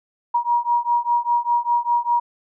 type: beating tone pair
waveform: sine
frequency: 951 / 956 Hz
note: A#5 / A#5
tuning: +34 / +43 cents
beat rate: 5 Hz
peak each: -20 / -20 dBFS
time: 0.34-2.2 s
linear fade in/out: 10 ms
effects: none